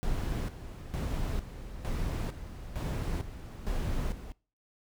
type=noise with tremolo; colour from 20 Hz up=brown; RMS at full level=-32 dBFS; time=0.03-4.32 s; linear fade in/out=0 ms; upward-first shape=square; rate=1.1 Hz; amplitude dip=70%; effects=noise-tail reverb RT60 0.4 s tail -23 dB re dry